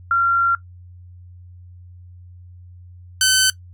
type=tone pair in turn; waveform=sine / 10% pulse; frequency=1376 / 1524.6 Hz; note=F6 / G6; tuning=-26 / -49 cents; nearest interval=major second; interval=177 cents; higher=second; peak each=-13 / -5 dBFS; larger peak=second; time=0.11-0.55 / 3.21-3.5 s; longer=first; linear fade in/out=2 ms; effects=noise-tail reverb RT60 0.1 s tail -18 dB re dry + added 89 Hz sine -39 dBFS peak until 3.73 s